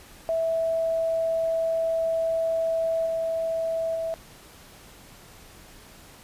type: tone with level steps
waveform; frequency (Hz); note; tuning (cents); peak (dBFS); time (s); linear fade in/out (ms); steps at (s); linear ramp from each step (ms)
sine; 655; E5; -11; -22 / -24 / -26; 0.29-4.14; 0; 3.06 / 3.95; 5
effects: pink hiss -49 dBFS RMS until 6.23 s + resampled to 32000 Hz